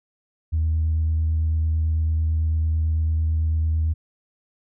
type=tone with vibrato; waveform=sine; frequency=79.5 Hz; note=D#2; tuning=38 cents sharp; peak=-17 dBFS; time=0.52-3.94 s; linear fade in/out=20 ms; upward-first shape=sine; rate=9 Hz; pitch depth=11 cents each way; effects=tanh soft clip ceiling -15 dBFS